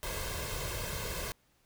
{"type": "noise with comb filter", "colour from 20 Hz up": "pink", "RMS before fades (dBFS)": -37, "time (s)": [0.03, 1.32], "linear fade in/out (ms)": 0, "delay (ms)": 1.9, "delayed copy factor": 0.7, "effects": ["pink hiss -70 dBFS RMS until 1.65 s"]}